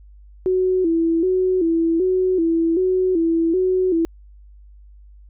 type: tone with vibrato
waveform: sine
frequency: 350 Hz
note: F4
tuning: 4 cents sharp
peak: -15 dBFS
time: 0.46-4.05 s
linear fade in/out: 0 ms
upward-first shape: square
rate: 1.3 Hz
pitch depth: 100 cents each way
effects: added 50 Hz sine -42 dBFS peak until 5.29 s